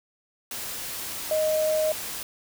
sine tone in noise, 622.3 Hz, D#5, in tune, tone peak -21 dBFS, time 1.31-1.92 s, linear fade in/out 2 ms, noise white, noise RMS -34 dBFS, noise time 0.51-2.23 s, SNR +10 dB, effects none

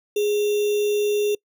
sine tone with sample-and-hold, 415.3 Hz, G#4, in tune, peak -18 dBFS, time 0.16-1.35 s, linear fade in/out 5 ms, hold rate 3150 Hz, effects noise-tail reverb RT60 0.1 s tail -25 dB re dry

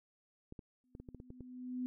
clicks, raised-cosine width 3 ms, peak -35 dBFS, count 9, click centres 0.524 / 0.592 / 0.951 / 1 / 1.088 / 1.147 / 1.201 / 1.304 / 1.407 s
sine tone with exponential growth, 251.3 Hz, B3, 30 cents sharp, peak -34 dBFS, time 0.84-1.86 s, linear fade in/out 0 ms, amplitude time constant 220 ms
effects none

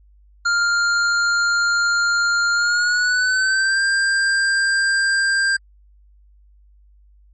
square tone with pitch glide, 1400 to 1589.7 Hz, F6 to G6, +4 to +24 cents, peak -16 dBFS, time 0.45-5.57 s, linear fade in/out 10 ms, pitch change +220 cents, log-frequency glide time 2.54-3.82 s, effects added 50 Hz sine -48 dBFS peak until 7.33 s + MP3 32 kbps

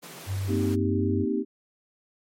pink high-pass noise, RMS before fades -43 dBFS, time 0.02-0.76 s, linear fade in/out 20 ms, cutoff 140 Hz, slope 96 dB/octave
sine tone with pitch glide, 97 to 96.44 Hz, G2 to G2, -18 to -28 cents, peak -26 dBFS, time 0.26-1.26 s, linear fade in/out 50 ms, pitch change -10 cents, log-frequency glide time 0.78-0.93 s
sine chord, C minor seventh, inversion third, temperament equal, 233.1 / 261.6 / 311.1 / 392 Hz, Bb3 / C4 / Eb4 / G4, 0 / 0 / 0 / 0 cents, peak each -29 dBFS, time 0.47-1.45 s, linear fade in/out 50 ms
effects MP3 64 kbps

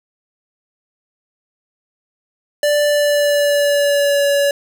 square tone with pitch glide, 587.3 to 567.6 Hz, D5 to C#5, 0 to +41 cents, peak -13 dBFS, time 2.63-4.51 s, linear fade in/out 2 ms, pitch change -59 cents, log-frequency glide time 2.86-4.25 s, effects none

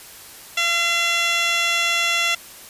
15% pulse tone with band-pass filter, 682 Hz, F5, 41 cents flat, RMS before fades -20 dBFS, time 0.57-2.35 s, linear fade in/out 5 ms, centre 3700 Hz, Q 1.6, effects white hiss -41 dBFS RMS until 2.69 s + resampled to 32000 Hz

